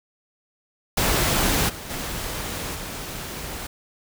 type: noise with level steps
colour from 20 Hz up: pink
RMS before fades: -21 / -36 / -30 / -33 dBFS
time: 0.97-3.67 s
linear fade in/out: 5 ms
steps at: 1.68 / 1.89 / 2.74 s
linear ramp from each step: 20 ms
effects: none